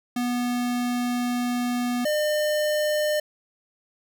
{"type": "tone pair in turn", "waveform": "square", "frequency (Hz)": [244.4, 603.9], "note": ["B3", "D5"], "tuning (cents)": [-18, 48], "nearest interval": "octave + major third", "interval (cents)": 1566, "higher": "second", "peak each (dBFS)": [-24, -22], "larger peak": "second", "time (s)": [[0.16, 2.05], [2.05, 3.2]], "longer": "first", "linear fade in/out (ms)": 5, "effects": []}